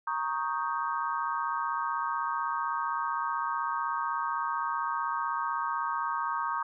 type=chord; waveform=sine; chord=Eb dominant seventh; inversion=second; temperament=equal; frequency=932.3 / 1108.7 / 1244.5 / 1568 Hz; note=Bb5 / Db6 / Eb6 / G6; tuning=0 / 0 / 0 / 0 cents; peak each=-33 / -33 / -34 / -38 dBFS; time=0.07-6.63 s; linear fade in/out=5 ms; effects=none